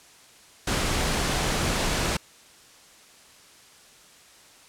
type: noise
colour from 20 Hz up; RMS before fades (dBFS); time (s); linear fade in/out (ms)
pink; -25; 0.67-2.17; 5
effects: white hiss -52 dBFS RMS until 4.68 s + low-pass 9000 Hz 12 dB/octave